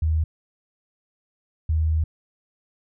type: tone pair in turn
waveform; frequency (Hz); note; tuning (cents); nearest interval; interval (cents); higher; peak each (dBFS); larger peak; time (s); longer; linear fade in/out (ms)
sine; 79 / 79; D#2 / D#2; +27 / +27; unison; 0; neither; -18; neither; 0.02-0.24 / 1.69-2.04; second; 5
effects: none